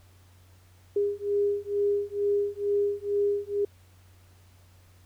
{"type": "beating tone pair", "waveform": "sine", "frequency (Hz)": [405.7, 407.9], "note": ["G#4", "G#4"], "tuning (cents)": [-41, -31], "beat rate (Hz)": 2.2, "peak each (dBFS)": -27, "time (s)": [0.96, 3.65], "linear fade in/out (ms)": 5, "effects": ["added 91 Hz sine -54 dBFS peak until 5.05 s", "pink hiss -62 dBFS RMS until 5.05 s"]}